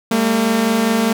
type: tone pair together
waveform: sawtooth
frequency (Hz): 202.4 / 227.3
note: G#3 / A#3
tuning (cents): -44 / -43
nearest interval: major second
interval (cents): 201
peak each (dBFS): -16 / -11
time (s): 0.11-1.13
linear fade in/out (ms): 5
effects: none

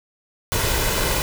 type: noise with comb filter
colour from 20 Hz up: pink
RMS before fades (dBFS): -21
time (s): 0.52-1.22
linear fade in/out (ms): 0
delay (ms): 2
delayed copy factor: +0.5
effects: none

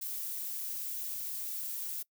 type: noise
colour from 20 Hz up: violet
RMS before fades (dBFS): -38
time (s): 0.01-2.03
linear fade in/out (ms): 10
effects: noise-tail reverb RT60 0.1 s tail -23 dB re dry

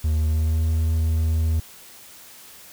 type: tone with pitch glide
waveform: triangle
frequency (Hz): 77.78 to 80.29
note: D#2 to E2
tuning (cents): 0 to -45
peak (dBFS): -16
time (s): 0.04-1.6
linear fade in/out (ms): 5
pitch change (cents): +55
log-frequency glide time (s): 0.23-0.64
effects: white hiss -45 dBFS RMS until 2.72 s

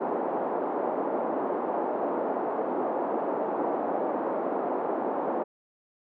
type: band-pass noise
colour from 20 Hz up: white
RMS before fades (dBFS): -29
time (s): 0-5.44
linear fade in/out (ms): 20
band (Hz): 260 to 840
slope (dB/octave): 24
effects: none

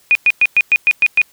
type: tone bursts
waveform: sine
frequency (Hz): 2462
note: D#7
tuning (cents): -19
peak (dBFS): -7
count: 8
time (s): 0.11-1.216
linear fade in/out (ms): 0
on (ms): 42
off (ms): 110
effects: white hiss -52 dBFS RMS until 1.32 s

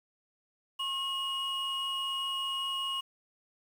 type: tone pair together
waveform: triangle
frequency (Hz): 1079.5 / 2882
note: C#6 / F#7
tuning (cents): -46 / -46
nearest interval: octave + perfect fourth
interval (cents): 1700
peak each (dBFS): -35 / -31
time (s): 0.79-3.01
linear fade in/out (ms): 10
effects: 9-bit

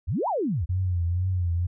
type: exponential two-way sweep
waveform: sine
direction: up then down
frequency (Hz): 65.41 to 1016 to 65.41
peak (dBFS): -23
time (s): 0.07-0.66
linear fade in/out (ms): 20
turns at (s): 0.28
type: tone with vibrato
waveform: sine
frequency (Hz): 89.3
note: F2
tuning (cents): +39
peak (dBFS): -22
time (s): 0.69-1.67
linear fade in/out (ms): 10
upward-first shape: triangle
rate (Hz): 2.1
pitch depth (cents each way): 100
effects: none

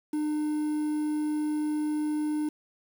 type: tone with quantisation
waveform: triangle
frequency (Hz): 302.4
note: D#4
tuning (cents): -49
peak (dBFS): -24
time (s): 0.13-2.49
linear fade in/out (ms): 5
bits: 8
effects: none

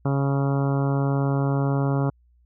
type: harmonic tone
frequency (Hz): 138.59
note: C#3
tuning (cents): 0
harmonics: 1 / 2 / 3 / 4 / 5 / 6 / 7 / 8 / 9 / 10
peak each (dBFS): -21 / -27 / -31 / -33 / -35 / -37 / -38 / -39 / -40 / -41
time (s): 0.05-2.1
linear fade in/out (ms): 5
effects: added 60 Hz sine -56 dBFS peak until 2.45 s

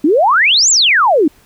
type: exponential two-way sweep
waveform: sine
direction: up then down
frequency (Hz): 274.3 to 7760 to 274.3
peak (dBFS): -7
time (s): 0.04-1.28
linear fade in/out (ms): 5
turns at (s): 0.7
effects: pink hiss -49 dBFS RMS until 1.45 s

